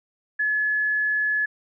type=tone; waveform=sine; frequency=1708 Hz; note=G#6; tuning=48 cents sharp; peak=-20 dBFS; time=0.39-1.46 s; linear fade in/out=10 ms; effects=none